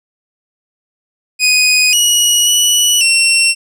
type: tone with pitch steps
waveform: 20% pulse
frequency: 2494 / 2911 / 2947 / 2720 Hz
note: D#7 / F#7 / F#7 / F7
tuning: +3 / -29 / -8 / -46 cents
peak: -3 dBFS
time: 1.39-3.55 s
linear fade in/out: 50 ms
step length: 540 ms
effects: none